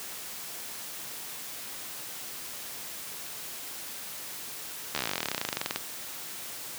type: slowing click train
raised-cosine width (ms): 0.2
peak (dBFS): -11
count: 30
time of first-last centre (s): 4.95-5.76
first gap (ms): 13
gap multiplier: 1.05
effects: white hiss -40 dBFS RMS until 6.78 s + high-pass 100 Hz 12 dB/octave